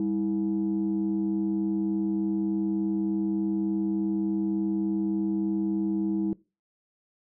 sine tone pair together, 199.4 / 322.8 Hz, G3 / E4, +30 / -36 cents, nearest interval minor sixth, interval 834 cents, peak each -27 / -25 dBFS, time 0-6.33 s, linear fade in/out 2 ms, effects noise-tail reverb RT60 0.3 s tail -22 dB re dry + tanh soft clip ceiling -19 dBFS

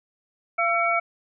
sine tone cluster, 684 / 1341 / 2253 Hz, F5 / E6 / C#7, -36 / +29 / +28 cents, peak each -24 dBFS, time 0.58-1 s, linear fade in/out 10 ms, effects none

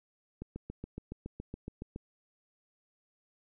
click train, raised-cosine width 3 ms, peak -27 dBFS, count 12, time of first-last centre 0.42-1.961 s, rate 7.14 Hz, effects none

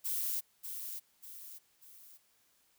violet noise with echo, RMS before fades -35 dBFS, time 0.04-0.41 s, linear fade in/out 20 ms, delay 590 ms, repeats 3, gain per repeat -7 dB, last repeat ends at 2.18 s, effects white hiss -71 dBFS RMS until 2.78 s

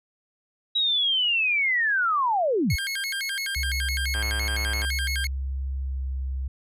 sine linear sweep, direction down, 3879 to 38.89 Hz, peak -20 dBFS, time 0.75-2.76 s, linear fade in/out 10 ms
25% pulse tone with vibrato, 1864.7 Hz, A#6, in tune, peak -23 dBFS, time 2.7-5.27 s, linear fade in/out 2 ms, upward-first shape square, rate 5.9 Hz, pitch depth 270 cents each way
sine tone with pitch glide, 66.9 to 66.06 Hz, C2 to C2, +39 to +17 cents, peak -26 dBFS, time 3.56-6.48 s, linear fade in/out 5 ms, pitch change -22 cents, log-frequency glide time 5.82-5.99 s
click train, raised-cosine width 0.5 ms, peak -21 dBFS, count 75, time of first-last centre 4.15-4.848 s, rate 106 Hz
effects resampled to 32000 Hz

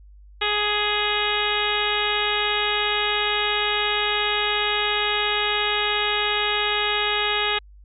harmonic tone, 417.1 Hz, G#4, 7 cents sharp, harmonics 1 / 2 / 3 / 4 / 5 / 6 / 7 / 8 / 9, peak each -29 / -29 / -29 / -29 / -29 / -29 / -29 / -29 / -29 dBFS, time 0.41-7.59 s, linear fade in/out 10 ms, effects added 50 Hz sine -44 dBFS peak until 7.84 s

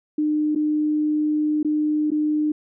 sine tone with dropouts, 302.9 Hz, D#4, 46 cents flat, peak -18 dBFS, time 0.18-2.52 s, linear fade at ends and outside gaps 5 ms, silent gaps 0.55-0.558 / 1.63-1.647 / 2.105-2.116 s, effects none

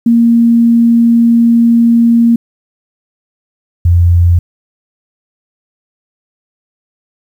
sine tone pair in turn, 233.1 / 86.61 Hz, A#3 / F2, 0 / -14 cents, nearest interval octave + perfect fourth, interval 1714 cents, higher first, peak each -4 dBFS, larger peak neither, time 0.06-2.36 / 3.85-4.39 s, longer first, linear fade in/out 5 ms, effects 7-bit

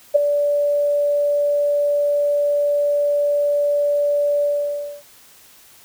sine tone with ADSR envelope, 580 Hz, D5, 22 cents flat, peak -6 dBFS, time 0.14-5.03 s, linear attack 18 ms, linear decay 10 ms, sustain -9 dB, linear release 600 ms, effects white hiss -48 dBFS RMS until 5.84 s

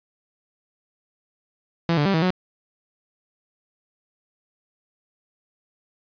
sawtooth tone with pitch steps, 167.9 / 146.3 / 195.9 / 161 / 183.4 Hz, E3 / D3 / G3 / E3 / F#3, +32 / -6 / -1 / -41 / -15 cents, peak -14 dBFS, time 1.89-2.305 s, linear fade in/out 0 ms, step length 83 ms, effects resampled to 11025 Hz + 7-bit

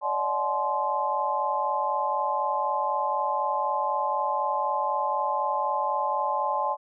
sine tone cluster, 575 / 619 / 746 / 856 / 1043 Hz, D5 / D#5 / F#5 / A5 / C6, -37 / -9 / +14 / -48 / -6 cents, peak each -32 / -35 / -36 / -27 / -28 dBFS, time 0.01-6.77 s, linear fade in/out 50 ms, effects none

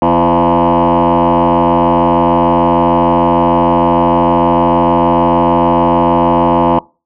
sine tone with frequency modulation, 596 Hz, D5, 25 cents sharp, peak -5 dBFS, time 0.02-6.79 s, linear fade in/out 2 ms, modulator 86.6 Hz, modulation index 4.9, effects noise-tail reverb RT60 0.3 s tail -23 dB re dry + tanh soft clip ceiling -5 dBFS

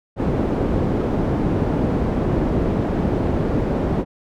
white low-pass noise, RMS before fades -20 dBFS, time 0.16-4.05 s, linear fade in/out 50 ms, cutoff 350 Hz, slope 12 dB/octave, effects none

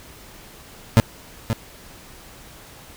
30% pulse tone with echo, 113.3 Hz, A#2, 49 cents flat, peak -6 dBFS, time 0.97-1 s, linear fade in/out 0 ms, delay 530 ms, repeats 1, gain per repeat -10 dB, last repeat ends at 1.53 s, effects pink hiss -44 dBFS RMS until 2.96 s

